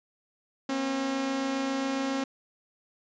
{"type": "tone pair together", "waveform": "sawtooth", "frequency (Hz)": [242.9, 270.2], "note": ["B3", "C#4"], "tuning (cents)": [-29, -44], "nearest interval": "major second", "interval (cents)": 185, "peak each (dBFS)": [-33, -24], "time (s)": [0.69, 2.24], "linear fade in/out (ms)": 5, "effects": ["resampled to 16000 Hz"]}